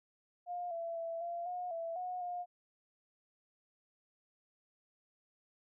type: tone with pitch steps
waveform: sine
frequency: 708 / 671 / 665 / 687 / 719 / 665 / 727 / 711 Hz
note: F5 / E5 / E5 / F5 / F#5 / E5 / F#5 / F5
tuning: +23 / +31 / +15 / -29 / -50 / +15 / -31 / +31 cents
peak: -37 dBFS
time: 0.46-2.46 s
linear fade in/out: 50 ms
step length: 250 ms
effects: none